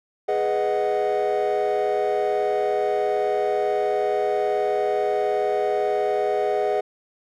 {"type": "chord", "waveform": "triangle", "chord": "G# minor seventh", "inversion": "none", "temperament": "equal", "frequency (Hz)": [415.3, 493.9, 622.3, 740], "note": ["G#4", "B4", "D#5", "F#5"], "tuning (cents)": [0, 0, 0, 0], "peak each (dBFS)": [-21, -25, -23, -23], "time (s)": [0.28, 6.81], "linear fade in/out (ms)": 10, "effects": ["tanh soft clip ceiling -12 dBFS"]}